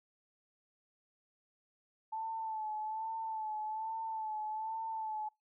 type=tone with vibrato; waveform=sine; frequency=876 Hz; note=A5; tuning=8 cents flat; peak=-36 dBFS; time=2.12-5.29 s; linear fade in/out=10 ms; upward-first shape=sine; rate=1.2 Hz; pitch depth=40 cents each way; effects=noise-tail reverb RT60 0.2 s tail -26 dB re dry